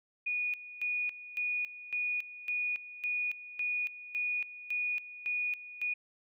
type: tone with tremolo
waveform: sine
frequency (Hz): 2460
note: D#7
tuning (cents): -20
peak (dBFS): -30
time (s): 0.26-5.94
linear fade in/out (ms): 10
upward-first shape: square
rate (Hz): 1.8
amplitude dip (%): 80
effects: none